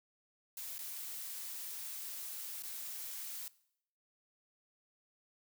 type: noise with dropouts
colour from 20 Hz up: blue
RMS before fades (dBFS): -44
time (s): 0.57-3.48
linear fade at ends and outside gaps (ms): 2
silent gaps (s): 0.782-0.79 / 2.624-2.634
effects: noise-tail reverb RT60 0.7 s tail -20 dB re dry